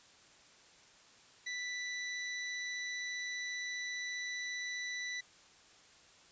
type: tone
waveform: sawtooth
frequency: 1977 Hz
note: B6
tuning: 1 cent sharp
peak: -34 dBFS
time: 1.46-5.21 s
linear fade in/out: 10 ms
effects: white hiss -61 dBFS RMS until 6.31 s + resampled to 16000 Hz